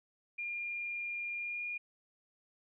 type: tone with pitch glide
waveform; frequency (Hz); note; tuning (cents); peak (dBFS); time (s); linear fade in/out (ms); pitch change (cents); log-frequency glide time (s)
sine; 2407 to 2427; D7 to D#7; +42 to -44; -36; 0.38-1.78; 10; +14; 1.38-1.64
effects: none